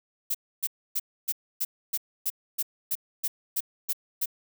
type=noise bursts; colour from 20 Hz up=violet; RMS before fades=-27 dBFS; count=13; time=0.3-4.258 s; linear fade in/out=10 ms; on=46 ms; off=280 ms; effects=none